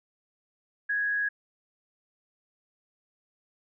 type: tone with frequency modulation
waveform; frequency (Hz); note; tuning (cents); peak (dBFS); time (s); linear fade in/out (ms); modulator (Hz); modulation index
sine; 1661.2; G#6; 0; -25; 0.89-1.29; 10; 113; 0.3
effects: none